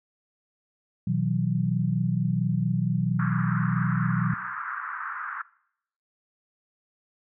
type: chord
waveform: sine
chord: B suspended fourth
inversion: none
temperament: equal with one note detuned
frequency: 123.47 / 160.58 / 185 Hz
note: B2 / E3 / F#3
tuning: 0 / -45 / 0 cents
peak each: -27 / -27 / -26 dBFS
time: 1.07-4.34 s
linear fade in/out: 5 ms
type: band-pass noise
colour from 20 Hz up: white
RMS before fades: -34 dBFS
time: 3.19-5.42 s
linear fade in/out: 5 ms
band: 1100 to 1600 Hz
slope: 48 dB/octave
effects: noise-tail reverb RT60 0.7 s tail -21 dB re dry